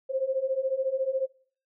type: beating tone pair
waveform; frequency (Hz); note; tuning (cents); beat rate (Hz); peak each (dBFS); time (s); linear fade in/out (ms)
sine; 520 / 534; C5 / C5; -11 / +35; 14; -30 / -27; 0.09-1.27; 20
effects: noise-tail reverb RT60 0.5 s tail -24 dB re dry